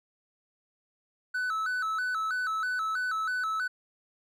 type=tone with vibrato; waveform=triangle; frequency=1396.9 Hz; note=F6; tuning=in tune; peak=-26 dBFS; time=1.34-3.68 s; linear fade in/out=10 ms; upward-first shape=square; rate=3.1 Hz; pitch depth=120 cents each way; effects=none